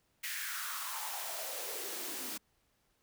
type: noise with high-pass filter sweep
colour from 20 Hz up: white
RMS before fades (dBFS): -40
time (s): 0.23-2.38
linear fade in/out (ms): 10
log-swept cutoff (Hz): 2000 to 230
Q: 4.4
effects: pink hiss -75 dBFS RMS until 3.02 s